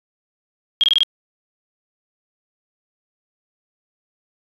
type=tone bursts; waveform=sine; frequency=3248 Hz; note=G#7; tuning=39 cents flat; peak=-11 dBFS; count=5; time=0.81-1.032 s; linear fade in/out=0 ms; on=26 ms; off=23 ms; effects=resampled to 24000 Hz